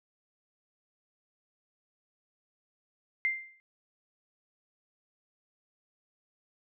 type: tone with exponential decay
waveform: sine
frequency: 2093 Hz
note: C7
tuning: in tune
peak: -23 dBFS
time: 3.25-3.6 s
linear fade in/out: 0 ms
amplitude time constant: 74 ms
effects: none